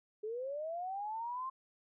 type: linear sweep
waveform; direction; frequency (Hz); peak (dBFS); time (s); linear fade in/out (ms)
sine; up; 415.3 to 1065; -37; 0.23-1.5; 10
effects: none